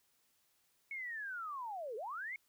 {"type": "linear two-way sweep", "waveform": "sine", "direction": "down then up", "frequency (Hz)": [2217, 410.3, 2217], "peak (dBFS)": -40, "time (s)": [0.91, 2.36], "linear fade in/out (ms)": 2, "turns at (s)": 1.96, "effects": ["white hiss -75 dBFS RMS until 2.48 s"]}